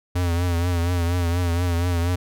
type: tone with vibrato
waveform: square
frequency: 86.9 Hz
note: F2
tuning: 8 cents flat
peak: -20 dBFS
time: 0.15-2.16 s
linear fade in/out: 10 ms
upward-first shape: triangle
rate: 4.2 Hz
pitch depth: 66 cents each way
effects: none

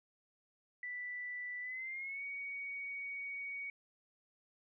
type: tone with pitch glide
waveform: sine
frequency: 1975.5 to 2243 Hz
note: B6 to C#7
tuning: 0 to +20 cents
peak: -40 dBFS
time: 0.83-3.7 s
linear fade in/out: 2 ms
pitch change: +220 cents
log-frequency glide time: 1.61-2.23 s
effects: none

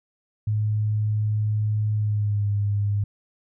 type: tone with pitch glide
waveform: sine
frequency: 106.6 to 102.14 Hz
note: G#2 to G#2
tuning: +46 to -28 cents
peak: -20 dBFS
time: 0.47-3.04 s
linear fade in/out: 5 ms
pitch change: -74 cents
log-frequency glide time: 1.94-2.48 s
effects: none

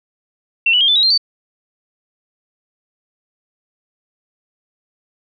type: tone with pitch steps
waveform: sine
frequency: 2708 / 2953 / 3220 / 3512 / 3830 / 4176 / 4554 Hz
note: E7 / F#7 / G7 / A7 / A#7 / C8 / C#8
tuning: +46 / -4 / +46 / -4 / +46 / -4 / +46 cents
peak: -10 dBFS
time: 0.66-1.178 s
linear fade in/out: 5 ms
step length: 74 ms
effects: none

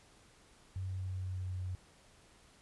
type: tone with pitch glide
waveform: sine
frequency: 94 to 91.85 Hz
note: F#2 to F#2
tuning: +28 to -12 cents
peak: -36 dBFS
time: 0.76-1.75 s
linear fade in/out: 0 ms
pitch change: -40 cents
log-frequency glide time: 0.87-1.6 s
effects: pink hiss -63 dBFS RMS until 2.61 s + resampled to 24000 Hz

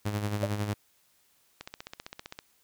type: tone with tremolo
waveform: sawtooth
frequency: 103.83 Hz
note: G#2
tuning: in tune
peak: -23 dBFS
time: 0.05-0.74 s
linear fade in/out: 10 ms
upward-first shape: sine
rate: 11 Hz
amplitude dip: 55%
type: tone with exponential decay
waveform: sine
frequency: 587.3 Hz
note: D5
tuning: in tune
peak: -22 dBFS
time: 0.43-0.5 s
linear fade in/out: 5 ms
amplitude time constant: 15 ms
type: click train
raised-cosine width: 0.2 ms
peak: -22 dBFS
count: 13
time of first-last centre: 1.61-2.389 s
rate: 15.4 Hz
effects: white hiss -67 dBFS RMS until 2.63 s

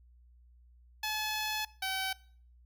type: tone pair in turn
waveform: 10% pulse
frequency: 858 / 764.4 Hz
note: A5 / G5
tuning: -44 / -44 cents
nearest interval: major second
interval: 200 cents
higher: first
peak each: -24 dBFS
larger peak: neither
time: 1.03-1.65 / 1.82-2.13 s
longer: first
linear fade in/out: 5 ms
effects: noise-tail reverb RT60 0.5 s tail -21 dB re dry + added 60 Hz sine -57 dBFS peak until 2.65 s

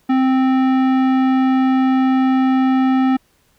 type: tone with tanh clipping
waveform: sine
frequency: 261.6 Hz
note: C4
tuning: in tune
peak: -14 dBFS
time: 0.09-3.17 s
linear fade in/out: 10 ms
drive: 16 dB
effects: pink hiss -59 dBFS RMS until 3.58 s

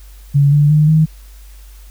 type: tone with pitch steps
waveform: sine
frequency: 141.6 / 146.59 / 151.76 / 157.12 Hz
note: C#3 / D3 / D#3 / D#3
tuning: +37 / -3 / -43 / +17 cents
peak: -7 dBFS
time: 0.34-1.06 s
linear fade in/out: 20 ms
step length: 180 ms
effects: added 49 Hz sine -35 dBFS peak until 1.9 s + white hiss -48 dBFS RMS until 1.9 s

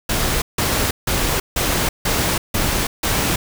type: noise bursts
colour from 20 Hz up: pink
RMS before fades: -19 dBFS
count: 7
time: 0.09-3.36 s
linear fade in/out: 5 ms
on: 330 ms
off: 160 ms
effects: none

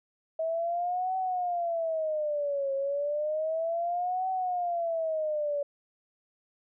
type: tone with vibrato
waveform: sine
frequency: 641 Hz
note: E5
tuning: 49 cents flat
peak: -27 dBFS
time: 0.39-5.63 s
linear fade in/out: 5 ms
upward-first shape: triangle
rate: 0.32 Hz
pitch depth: 290 cents each way
effects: none

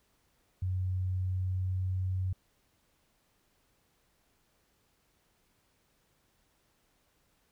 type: tone with pitch glide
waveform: sine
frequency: 92.5 to 93.14 Hz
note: F#2 to F#2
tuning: 0 to +12 cents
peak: -29 dBFS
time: 0.62-2.33 s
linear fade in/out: 5 ms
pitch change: +12 cents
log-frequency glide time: 1.13-2.14 s
effects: pink hiss -72 dBFS RMS until 7.51 s

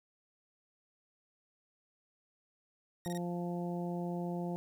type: tone bursts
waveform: 10% pulse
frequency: 1874 Hz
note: A#6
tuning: 9 cents sharp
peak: -36 dBFS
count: 3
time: 3.05-3.175 s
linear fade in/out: 0 ms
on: 27 ms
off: 22 ms
type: harmonic tone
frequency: 174.61 Hz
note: F3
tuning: in tune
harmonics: 1 / 2 / 3 / 4 / 5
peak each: -36 / -41 / -45 / -45 / -49 dBFS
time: 3.06-4.56 s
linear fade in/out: 0 ms
effects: 11-bit

